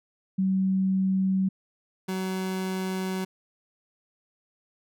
sine / 30% pulse tone pair in turn, 190.2 / 187.8 Hz, F#3 / F#3, +48 / +26 cents, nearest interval unison, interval 22 cents, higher first, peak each -21 / -25 dBFS, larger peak first, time 0.38-1.49 / 2.08-3.25 s, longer second, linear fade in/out 10 ms, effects none

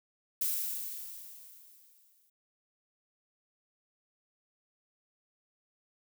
violet noise with exponential decay, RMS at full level -30 dBFS, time 0.41-2.3 s, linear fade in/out 5 ms, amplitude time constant 410 ms, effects none

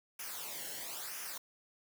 white noise with flanger, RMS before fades -43 dBFS, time 0.19-1.38 s, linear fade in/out 5 ms, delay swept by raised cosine 0.24 to 0.84 ms, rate 1 Hz, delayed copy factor -0.7, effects none

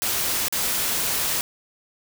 white noise with dropouts, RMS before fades -24 dBFS, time 0.02-1.41 s, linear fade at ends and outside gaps 0 ms, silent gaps 0.483-0.525 s, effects none

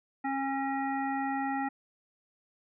harmonic tone, 272 Hz, C#4, 33 cents flat, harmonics 1 / 3 / 5 / 7 / 9, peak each -33 / -32 / -41 / -39 / -50 dBFS, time 0.24-1.69 s, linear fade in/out 10 ms, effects none

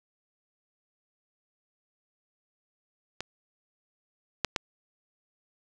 clicks, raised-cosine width 0.2 ms, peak -16 / -7 / -9 dBFS, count 3, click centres 3.206 / 4.447 / 4.562 s, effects none

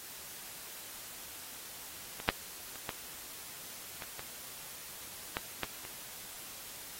clicks, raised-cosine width 0.3 ms, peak -25 / -8 / -29 / -19 / -24 / -25 / -17 / -16 / -28 dBFS, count 9, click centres 2.201 / 2.289 / 2.757 / 2.892 / 4.022 / 4.194 / 5.369 / 5.633 / 5.851 s, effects white hiss -47 dBFS RMS until 6.99 s + AAC 48 kbps

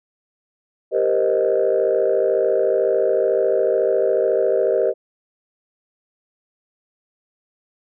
sine chord, C minor seventh, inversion second, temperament equal with one note detuned, 392 / 466.2 / 520.2 / 622.3 Hz, G4 / Bb4 / C5 / Eb5, 0 / 0 / -10 / 0 cents, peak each -20 dBFS, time 0.91-4.94 s, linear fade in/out 50 ms, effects tanh soft clip ceiling -8 dBFS

